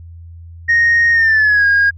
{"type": "tone with pitch glide", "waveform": "sine", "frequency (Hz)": [1862, 1630.4], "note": ["A#6", "G#6"], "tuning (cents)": [-2, -32], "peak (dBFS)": -7, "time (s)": [0.68, 1.91], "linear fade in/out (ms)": 20, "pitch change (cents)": -230, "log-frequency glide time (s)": [1.12, 1.66], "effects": ["tanh soft clip ceiling -6 dBFS", "added 84 Hz sine -32 dBFS peak until 1.97 s"]}